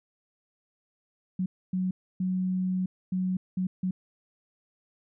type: tone bursts at uneven times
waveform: sine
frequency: 185 Hz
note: F#3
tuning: in tune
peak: -25 dBFS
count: 6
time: 1.39-1.46 / 1.73-1.91 / 2.2-2.86 / 3.12-3.37 / 3.57-3.67 / 3.83-3.91 s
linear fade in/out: 5 ms
effects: none